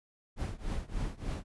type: noise with tremolo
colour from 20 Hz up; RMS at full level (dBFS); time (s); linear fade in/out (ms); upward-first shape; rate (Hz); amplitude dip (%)
brown; -32; 0.36-1.44; 50; triangle; 3.4; 95
effects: resampled to 24000 Hz